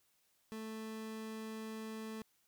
30% pulse tone, 220 Hz, A3, in tune, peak -40 dBFS, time 0.52-2.22 s, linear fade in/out 0 ms, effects white hiss -75 dBFS RMS until 2.47 s

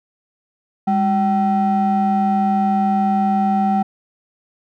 triangle ring-modulated tone, 283.2 Hz, C#4, 37 cents sharp, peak -9 dBFS, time 0.87-3.83 s, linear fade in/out 10 ms, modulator 486 Hz, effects none

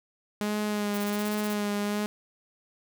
sawtooth tone with vibrato, 207.7 Hz, G#3, in tune, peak -23 dBFS, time 0.41-2.06 s, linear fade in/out 0 ms, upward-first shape sine, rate 1.3 Hz, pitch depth 25 cents each way
blue noise bursts, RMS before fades -40 dBFS, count 10, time 0.94-1.534 s, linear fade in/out 2 ms, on 36 ms, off 26 ms
effects none

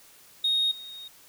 sine tone with level steps, 3729 Hz, A#7, in tune, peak -20 / -39 dBFS, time 0.44-1.08 s, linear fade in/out 5 ms, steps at 0.71 s, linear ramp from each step 5 ms, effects tanh soft clip ceiling -19 dBFS + white hiss -54 dBFS RMS until 1.28 s

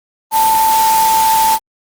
sine tone in noise, 887 Hz, A5, 14 cents sharp, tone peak -9 dBFS, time 0.31-1.59 s, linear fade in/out 50 ms, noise white, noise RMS -19 dBFS, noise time 0.31-1.59 s, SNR +7 dB, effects Opus 24 kbps

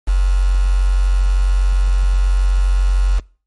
sine tone with quantisation, 46.25 Hz, F#1, in tune, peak -10 dBFS, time 0.07-3.2 s, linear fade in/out 20 ms, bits 5, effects noise-tail reverb RT60 0.4 s tail -24 dB re dry + MP3 48 kbps

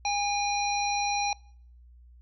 harmonic tone, 814 Hz, G#5, 35 cents flat, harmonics 1 / 3 / 5 / 7, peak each -27 / -32 / -34 / -35 dBFS, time 0.05-1.33 s, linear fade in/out 2 ms, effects noise-tail reverb RT60 0.6 s tail -25 dB re dry + added 60 Hz sine -50 dBFS peak until 2.21 s

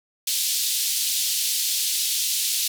pink band-pass noise, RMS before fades -24 dBFS, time 0.27-2.68 s, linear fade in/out 5 ms, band 3400 to 16000 Hz, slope 24 dB/octave, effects none

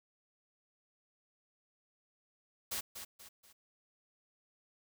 white noise with echo, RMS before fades -38 dBFS, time 2.71-2.81 s, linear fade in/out 10 ms, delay 240 ms, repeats 3, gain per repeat -8 dB, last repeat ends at 3.53 s, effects none

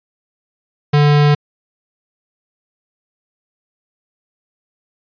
square tone, 146.83 Hz, D3, in tune, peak -9 dBFS, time 0.93-1.35 s, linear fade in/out 10 ms, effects resampled to 11025 Hz

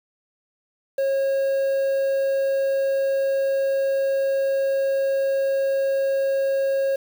triangle tone with quantisation, 544 Hz, C#5, 33 cents flat, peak -17 dBFS, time 0.98-6.96 s, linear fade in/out 5 ms, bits 7, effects none

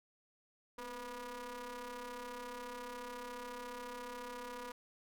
sawtooth ring-modulated tone, 239.3 Hz, A#3, 46 cents sharp, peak -37 dBFS, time 0.78-4.72 s, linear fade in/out 5 ms, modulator 735 Hz, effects none

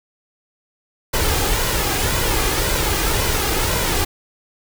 pink noise with flanger, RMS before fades -19 dBFS, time 1.13-4.05 s, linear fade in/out 10 ms, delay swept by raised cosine 2 to 2.5 ms, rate 1.9 Hz, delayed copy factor +0.5, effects none

